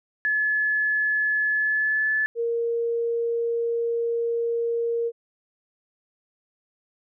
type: tone with pitch glide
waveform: sine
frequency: 1715 to 1732.9 Hz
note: A6 to A6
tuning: -45 to -27 cents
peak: -20 dBFS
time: 0.25-2.26 s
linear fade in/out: 0 ms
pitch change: +18 cents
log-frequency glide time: 1.49-2.11 s
type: tone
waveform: sine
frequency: 466.2 Hz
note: A#4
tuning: in tune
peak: -22 dBFS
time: 2.35-5.12 s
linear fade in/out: 50 ms
effects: none